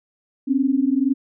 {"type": "tone pair together", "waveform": "sine", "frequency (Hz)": [258.8, 280.4], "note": ["C4", "C#4"], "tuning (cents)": [-19, 20], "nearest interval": "minor second", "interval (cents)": 139, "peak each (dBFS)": [-19, -19], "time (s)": [0.47, 1.14], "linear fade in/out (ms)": 20, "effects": []}